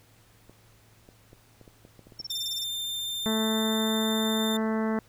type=clicks; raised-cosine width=2 ms; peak=-36 dBFS; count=10; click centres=0.496 / 1.089 / 1.331 / 1.613 / 1.678 / 1.851 / 1.993 / 2.07 / 2.122 / 2.201 s
type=tone bursts; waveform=sine; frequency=5430 Hz; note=F8; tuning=50 cents flat; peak=-33 dBFS; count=9; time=2.19-2.64 s; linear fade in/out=5 ms; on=26 ms; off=27 ms
type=tone; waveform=40% pulse; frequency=3593 Hz; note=A7; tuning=36 cents sharp; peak=-29 dBFS; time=2.3-4.57 s; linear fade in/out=5 ms
type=harmonic tone; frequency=220 Hz; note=A3; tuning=in tune; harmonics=1 / 2 / 3 / 4 / 5 / 6 / 7 / 8 / 9; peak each=-26 / -32 / -36 / -38 / -40 / -42 / -43 / -44 / -45 dBFS; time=3.26-4.99 s; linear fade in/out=0 ms
effects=added 110 Hz sine -60 dBFS peak until 5.08 s + pink hiss -60 dBFS RMS until 5.08 s